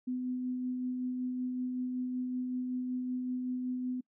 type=tone with tremolo; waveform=sine; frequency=252 Hz; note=B3; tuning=35 cents sharp; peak=-31 dBFS; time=0.07-4.01 s; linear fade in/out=10 ms; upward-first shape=sine; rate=5.3 Hz; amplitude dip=25%; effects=noise-tail reverb RT60 0.1 s tail -25 dB re dry